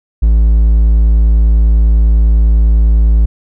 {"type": "tone", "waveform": "triangle", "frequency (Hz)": 55, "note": "A1", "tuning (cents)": 0, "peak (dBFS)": -3, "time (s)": [0.22, 3.26], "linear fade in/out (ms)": 10, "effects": []}